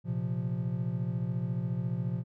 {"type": "chord", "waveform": "triangle", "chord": "Bb suspended second", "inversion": "none", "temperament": "equal", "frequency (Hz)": [116.54, 130.81, 174.61], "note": ["Bb2", "C3", "F3"], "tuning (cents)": [0, 0, 0], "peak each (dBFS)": -32, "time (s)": [0.04, 2.24], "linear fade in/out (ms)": 50, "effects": []}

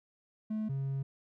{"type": "tone pair in turn", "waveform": "triangle", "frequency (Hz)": [216.3, 136.26], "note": ["A3", "C#3"], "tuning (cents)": [-29, -29], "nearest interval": "minor sixth", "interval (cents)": 800, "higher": "first", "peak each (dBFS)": [-29, -29], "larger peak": "neither", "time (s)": [[0.5, 0.69], [0.69, 1.03]], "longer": "second", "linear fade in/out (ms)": 10, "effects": ["tanh soft clip ceiling -25 dBFS"]}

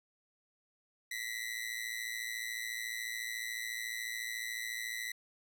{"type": "ring-modulated tone", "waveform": "sawtooth", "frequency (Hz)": 1981, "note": "B6", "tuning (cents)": 5, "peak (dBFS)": -31, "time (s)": [1.11, 5.12], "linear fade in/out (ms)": 5, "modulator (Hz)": 57, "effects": []}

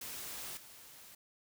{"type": "noise with level steps", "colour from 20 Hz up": "white", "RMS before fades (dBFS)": [-44, -55], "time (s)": [0.01, 1.15], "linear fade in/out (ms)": 5, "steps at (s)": 0.57, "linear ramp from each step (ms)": 2, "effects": []}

